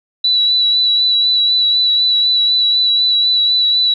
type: tone with vibrato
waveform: sine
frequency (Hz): 3945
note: B7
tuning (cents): -3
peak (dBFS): -10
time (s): 0.24-3.94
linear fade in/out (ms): 5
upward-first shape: sine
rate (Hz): 4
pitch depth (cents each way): 21
effects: none